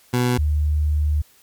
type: tone pair in turn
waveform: 20% pulse / sine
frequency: 123.5 / 75.11 Hz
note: B2 / D2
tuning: 0 / +39 cents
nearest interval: major sixth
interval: 861 cents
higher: first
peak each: -12 / -16 dBFS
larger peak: first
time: 0.13-0.38 / 0.38-1.22 s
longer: second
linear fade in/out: 10 ms
effects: white hiss -54 dBFS RMS until 1.42 s + MP3 96 kbps